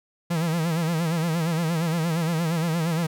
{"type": "tone with vibrato", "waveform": "45% pulse", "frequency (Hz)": 164.9, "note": "E3", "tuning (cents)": 1, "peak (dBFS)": -22, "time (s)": [0.3, 3.07], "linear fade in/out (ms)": 10, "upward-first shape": "sine", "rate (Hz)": 8.6, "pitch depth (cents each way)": 95, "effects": []}